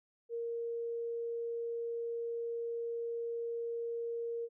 sine tone, 466.2 Hz, A#4, in tune, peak -35 dBFS, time 0.29-4.49 s, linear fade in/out 50 ms, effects none

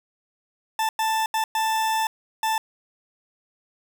40% pulse tone bursts at uneven times, 883 Hz, A5, 6 cents sharp, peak -20 dBFS, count 5, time 0.79-0.89 / 0.99-1.26 / 1.34-1.44 / 1.55-2.07 / 2.43-2.58 s, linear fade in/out 2 ms, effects none

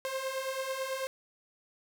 sawtooth beating tone pair, 523.3 / 532.4 Hz, C5 / C5, 0 / +30 cents, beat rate 9.1 Hz, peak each -34 / -31 dBFS, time 0.05-1.07 s, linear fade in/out 0 ms, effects none

